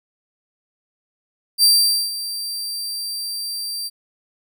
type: tone with ADSR envelope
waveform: sawtooth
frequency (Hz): 4699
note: D8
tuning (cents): 0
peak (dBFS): -7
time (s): 1.58-3.9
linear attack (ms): 53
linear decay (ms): 470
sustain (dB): -15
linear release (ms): 33
effects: none